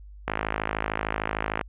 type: click train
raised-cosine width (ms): 0.5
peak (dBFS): -10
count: 72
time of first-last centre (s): 0.28-1.612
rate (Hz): 53.3
effects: added 50 Hz sine -42 dBFS peak until 1.68 s + resampled to 8000 Hz